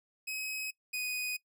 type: tone pair in turn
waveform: sawtooth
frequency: 2543 / 2491 Hz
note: D#7 / D#7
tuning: +37 / +1 cents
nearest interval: unison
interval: 36 cents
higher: first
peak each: -32 / -30 dBFS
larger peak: second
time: 0.27-0.71 / 0.93-1.37 s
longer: neither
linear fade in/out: 10 ms
effects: noise-tail reverb RT60 0.1 s tail -21 dB re dry